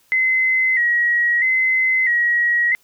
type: tone with vibrato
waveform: sine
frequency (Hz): 1975.5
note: B6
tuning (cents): 0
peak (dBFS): -14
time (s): 0.12-2.75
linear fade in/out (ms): 0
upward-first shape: square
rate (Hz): 0.77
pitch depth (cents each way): 64
effects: white hiss -58 dBFS RMS until 2.83 s